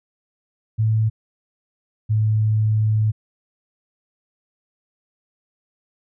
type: tone pair in turn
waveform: sine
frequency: 110 / 108.3 Hz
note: A2 / A2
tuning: 0 / -27 cents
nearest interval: unison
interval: 27 cents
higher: first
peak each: -15 dBFS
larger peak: neither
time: 0.78-1.1 / 2.09-3.12 s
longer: second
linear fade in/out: 20 ms
effects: none